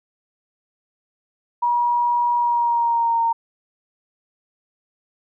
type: tone with pitch glide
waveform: sine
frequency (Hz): 959 to 921.5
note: A#5 to A#5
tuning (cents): +49 to -20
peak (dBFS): -16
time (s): 1.62-3.33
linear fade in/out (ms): 10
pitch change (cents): -69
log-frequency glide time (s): 2.36-3.22
effects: none